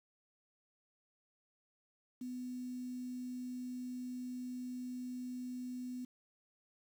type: tone with quantisation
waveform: sine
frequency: 250 Hz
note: B3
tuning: 21 cents sharp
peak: -40 dBFS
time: 2.21-6.05 s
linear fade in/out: 5 ms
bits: 10
effects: none